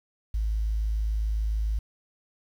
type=tone; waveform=sine; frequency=53.5 Hz; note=A1; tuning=48 cents flat; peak=-23 dBFS; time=0.34-1.79 s; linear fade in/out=5 ms; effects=tanh soft clip ceiling -19 dBFS + 9-bit